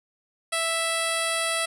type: tone with low-pass filter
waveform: 10% pulse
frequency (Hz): 659.3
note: E5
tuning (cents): 0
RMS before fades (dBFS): -26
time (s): 0.52-1.66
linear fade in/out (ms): 10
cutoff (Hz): 9800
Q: 2.4
effects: none